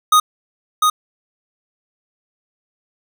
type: tone with echo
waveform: square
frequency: 1243 Hz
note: D#6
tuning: 2 cents flat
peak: -9 dBFS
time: 0.12-0.2 s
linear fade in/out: 5 ms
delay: 700 ms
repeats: 1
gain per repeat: -3 dB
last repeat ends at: 0.9 s
effects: none